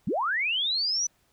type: linear sweep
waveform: sine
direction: up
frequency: 128.5 to 6020 Hz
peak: -24 dBFS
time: 0.07-1.07 s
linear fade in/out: 5 ms
effects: pink hiss -67 dBFS RMS until 1.32 s